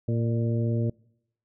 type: harmonic tone with a mistuned harmonic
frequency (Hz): 115.4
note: A#2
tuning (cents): -17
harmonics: 1 / 2 / 3 / 4 / 5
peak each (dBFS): -24 / -30 / -34 / -36 / -38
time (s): 0.08-0.9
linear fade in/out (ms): 5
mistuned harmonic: 5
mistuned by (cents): +36
effects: noise-tail reverb RT60 0.8 s tail -26 dB re dry